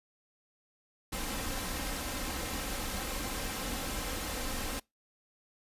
pink noise with comb filter, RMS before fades -36 dBFS, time 1.12-4.8 s, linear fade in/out 10 ms, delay 3.8 ms, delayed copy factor +0.55, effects noise-tail reverb RT60 0.2 s tail -25 dB re dry + resampled to 32000 Hz

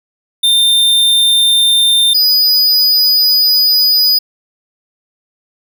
square tone pair in turn, 3610 / 4952 Hz, A7 / D#8, +44 / -9 cents, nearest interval perfect fourth, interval 547 cents, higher second, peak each -8 dBFS, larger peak neither, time 0.43-2.14 / 2.14-4.19 s, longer second, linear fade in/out 10 ms, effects none

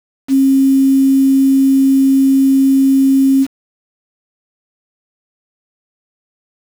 sine tone with quantisation, 269.6 Hz, C#4, 48 cents flat, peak -7 dBFS, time 0.28-3.47 s, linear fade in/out 50 ms, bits 5, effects none

